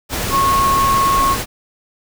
sine tone in noise, 1094 Hz, C#6, 23 cents flat, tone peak -12 dBFS, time 0.3-1.37 s, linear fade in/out 50 ms, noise pink, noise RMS -21 dBFS, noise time 0.09-1.46 s, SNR +6 dB, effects none

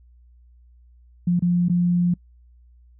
sine tone with dropouts, 175.7 Hz, F3, 11 cents sharp, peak -16 dBFS, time 1.27-2.14 s, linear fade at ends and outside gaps 5 ms, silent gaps 1.394-1.422 / 1.685-1.696 s, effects noise-tail reverb RT60 0.1 s tail -26 dB re dry + added 60 Hz sine -49 dBFS peak until 2.99 s

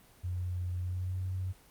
sine tone with pitch glide, 89.8 to 92.91 Hz, F2 to F#2, +49 to +8 cents, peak -32 dBFS, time 0.23-1.53 s, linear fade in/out 20 ms, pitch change +59 cents, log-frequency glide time 0.79-1.21 s, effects pink hiss -60 dBFS RMS until 1.7 s + Opus 24 kbps

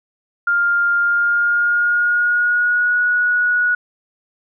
sine tone with pitch glide, 1402 to 1460.7 Hz, F6 to F#6, +6 to -23 cents, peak -13 dBFS, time 0.47-3.75 s, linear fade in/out 5 ms, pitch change +71 cents, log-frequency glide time 0.99-3 s, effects none

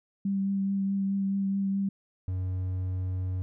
sine tone with vibrato, 196 Hz, G3, in tune, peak -25 dBFS, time 0.25-1.89 s, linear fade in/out 5 ms, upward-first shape triangle, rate 4.7 Hz, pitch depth 17 cents each way
triangle tone, 92.5 Hz, F#2, in tune, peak -26 dBFS, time 2.28-3.42 s, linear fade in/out 0 ms
effects none

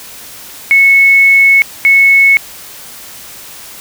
sine tone bursts at uneven times, 2201 Hz, C#7, 13 cents flat, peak -3 dBFS, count 2, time 0.71-1.62 / 1.85-2.37 s, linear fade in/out 0 ms, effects white hiss -31 dBFS RMS until 3.8 s

